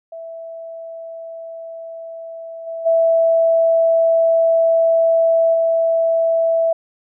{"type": "tone with level steps", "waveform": "sine", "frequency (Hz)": 659.3, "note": "E5", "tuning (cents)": 0, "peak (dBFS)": [-29, -24, -11, -13], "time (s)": [0.12, 6.73], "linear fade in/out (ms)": 5, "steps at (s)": [2.66, 2.85, 5.53], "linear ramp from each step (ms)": 20, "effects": []}